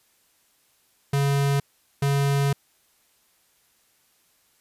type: tone bursts at uneven times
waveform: square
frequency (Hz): 140.2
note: C#3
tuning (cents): +20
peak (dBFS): -20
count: 2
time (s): 1.13-1.6 / 2.02-2.53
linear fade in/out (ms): 5
effects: white hiss -64 dBFS RMS until 4.6 s + resampled to 32000 Hz